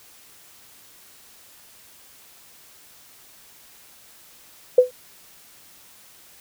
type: tone with exponential decay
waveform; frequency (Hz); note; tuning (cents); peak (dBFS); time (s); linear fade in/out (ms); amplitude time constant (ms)
sine; 502; B4; +28; -5; 4.78-4.91; 5; 28
effects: white hiss -50 dBFS RMS until 6.4 s